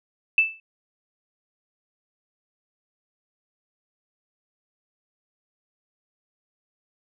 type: tone with exponential decay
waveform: sine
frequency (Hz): 2640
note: E7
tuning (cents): +2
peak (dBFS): -11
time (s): 0.38-0.6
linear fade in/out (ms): 2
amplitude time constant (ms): 46
effects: none